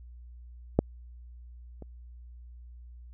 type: clicks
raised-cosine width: 2 ms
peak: -7 / -30 dBFS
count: 2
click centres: 0.79 / 1.823 s
effects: added 60 Hz sine -45 dBFS peak until 3.13 s